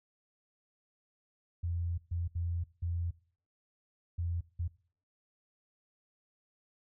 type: tone bursts at uneven times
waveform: sine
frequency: 85.7 Hz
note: F2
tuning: 32 cents flat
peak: -31 dBFS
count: 6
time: 1.63-1.98 / 2.11-2.28 / 2.35-2.64 / 2.82-3.11 / 4.18-4.41 / 4.59-4.68 s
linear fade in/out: 10 ms
effects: noise-tail reverb RT60 0.5 s tail -21 dB re dry